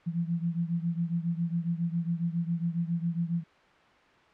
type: beating tone pair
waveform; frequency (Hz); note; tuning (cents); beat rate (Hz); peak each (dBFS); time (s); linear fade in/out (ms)
sine; 167.3 / 174.6; E3 / F3; +26 / 0; 7.3; -29 / -32; 0.06-3.44; 20
effects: white hiss -58 dBFS RMS until 4.33 s + low-pass 2000 Hz 12 dB/octave